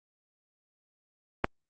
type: click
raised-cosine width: 0.5 ms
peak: -7 dBFS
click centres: 1.444 s
effects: Opus 32 kbps